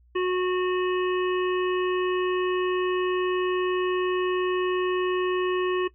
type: harmonic tone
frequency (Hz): 365.7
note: F#4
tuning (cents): -20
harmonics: 1 / 3 / 5 / 7 / 8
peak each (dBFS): -22 / -32 / -36 / -39 / -40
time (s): 0.15-5.88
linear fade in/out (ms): 10
effects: noise-tail reverb RT60 0.1 s tail -17 dB re dry + added 60 Hz sine -55 dBFS peak until 5.94 s